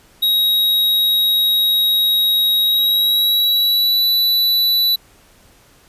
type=tone with pitch glide; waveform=square; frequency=3803 to 3960 Hz; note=A#7 to B7; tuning=+34 to +4 cents; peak=-13 dBFS; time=0.22-4.96 s; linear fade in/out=10 ms; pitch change=+70 cents; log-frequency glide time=2.62-4.04 s; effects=pink hiss -50 dBFS RMS until 5.88 s + resampled to 32000 Hz